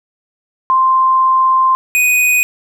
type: tone pair in turn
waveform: sine / square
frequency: 1046 / 2488 Hz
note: C6 / D#7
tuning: -1 / -1 cents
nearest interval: octave + minor third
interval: 1500 cents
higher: second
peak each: -8 / -10 dBFS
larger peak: first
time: 0.7-1.75 / 1.95-2.43 s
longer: first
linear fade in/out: 0 ms
effects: none